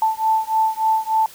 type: beating tone pair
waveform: sine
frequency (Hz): 880 / 883.4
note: A5 / A5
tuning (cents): 0 / +7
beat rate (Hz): 3.4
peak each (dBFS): -19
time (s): 0.02-1.26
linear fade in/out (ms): 2
effects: white hiss -43 dBFS RMS until 1.34 s